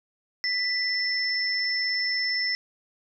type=tone pair together; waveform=sine; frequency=1985 / 5299 Hz; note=B6 / E8; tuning=+8 / +8 cents; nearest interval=octave + perfect fourth; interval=1700 cents; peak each=-27 / -26 dBFS; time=0.44-2.55 s; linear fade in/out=0 ms; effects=none